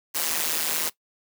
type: noise with amplitude modulation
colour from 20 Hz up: white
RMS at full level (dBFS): -22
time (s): 0.14-0.9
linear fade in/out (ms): 20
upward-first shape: sine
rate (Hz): 158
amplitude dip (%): 95
effects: noise-tail reverb RT60 0.1 s tail -18 dB re dry + high-pass 200 Hz 12 dB/octave